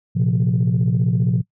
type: chord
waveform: sine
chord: Bb suspended second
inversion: none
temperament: equal with one note detuned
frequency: 115.8 / 130.81 / 174.61 Hz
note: Bb2 / C3 / F3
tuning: -11 / 0 / 0 cents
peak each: -18 dBFS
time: 0.15-1.42 s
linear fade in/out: 20 ms
effects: noise-tail reverb RT60 0.1 s tail -20 dB re dry + tanh soft clip ceiling -10 dBFS